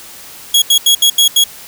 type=tone bursts at uneven times; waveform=sawtooth; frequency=3322 Hz; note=G#7; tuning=in tune; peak=-3 dBFS; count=6; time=0.54-0.62 / 0.7-0.78 / 0.86-0.95 / 1.02-1.1 / 1.18-1.28 / 1.36-1.44 s; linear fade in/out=5 ms; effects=white hiss -34 dBFS RMS until 1.67 s